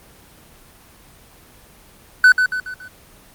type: tone with echo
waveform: triangle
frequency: 1501 Hz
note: F#6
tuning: 24 cents sharp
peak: -4 dBFS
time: 2.24-2.32 s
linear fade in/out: 2 ms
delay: 140 ms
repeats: 4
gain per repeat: -7 dB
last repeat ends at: 2.88 s
effects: pink hiss -47 dBFS RMS until 3.34 s + Opus 24 kbps